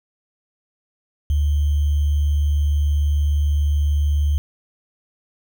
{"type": "tone with sample-and-hold", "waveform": "sine", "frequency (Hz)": 73.42, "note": "D2", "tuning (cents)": 0, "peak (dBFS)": -15, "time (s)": [1.3, 4.38], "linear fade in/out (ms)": 0, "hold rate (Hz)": 3150, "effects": []}